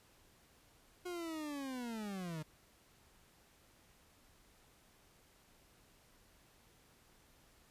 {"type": "linear sweep", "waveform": "40% pulse", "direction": "down", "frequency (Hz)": [362.6, 150.2], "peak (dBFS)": -40, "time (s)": [1.05, 2.43], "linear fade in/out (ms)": 10, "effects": ["pink hiss -67 dBFS RMS until 7.7 s", "resampled to 32000 Hz"]}